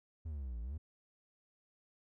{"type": "exponential two-way sweep", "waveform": "triangle", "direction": "down then up", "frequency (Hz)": [82.8, 55, 82.8], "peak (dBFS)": -37, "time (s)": [0.25, 0.78], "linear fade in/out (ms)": 10, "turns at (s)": 0.61, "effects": []}